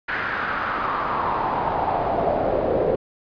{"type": "noise with band-pass filter sweep", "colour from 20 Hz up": "brown", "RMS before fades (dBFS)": -23, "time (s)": [0.08, 2.96], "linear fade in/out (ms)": 10, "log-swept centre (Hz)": [1700, 500], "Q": 3.8, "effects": ["resampled to 11025 Hz"]}